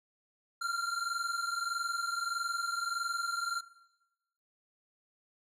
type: tone pair together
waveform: square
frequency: 1375.3 / 1396.9 Hz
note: F6 / F6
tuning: -27 / 0 cents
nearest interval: unison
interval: 27 cents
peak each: -34 / -38 dBFS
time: 0.61-3.61 s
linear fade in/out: 10 ms
effects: noise-tail reverb RT60 1.0 s tail -18 dB re dry + low-pass 10000 Hz 12 dB/octave